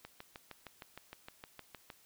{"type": "click train", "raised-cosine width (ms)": 0.3, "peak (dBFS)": -30, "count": 13, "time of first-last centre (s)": [0.05, 1.902], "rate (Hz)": 6.48, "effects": ["white hiss -65 dBFS RMS until 2.05 s"]}